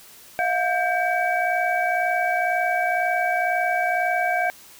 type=tone cluster; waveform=sine; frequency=653 / 715 / 1579 / 2283 Hz; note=E5 / F5 / G6 / D7; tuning=-17 / +41 / +12 / -50 cents; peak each=-28 / -22 / -25 / -28 dBFS; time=0.39-4.5 s; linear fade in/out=0 ms; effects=white hiss -47 dBFS RMS until 4.79 s